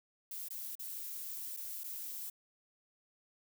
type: noise with dropouts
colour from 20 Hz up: violet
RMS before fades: -43 dBFS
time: 0.31-2.3 s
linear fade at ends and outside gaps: 5 ms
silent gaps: 0.486-0.504 / 0.754-0.794 / 1.566-1.571 / 1.836-1.841 s
effects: none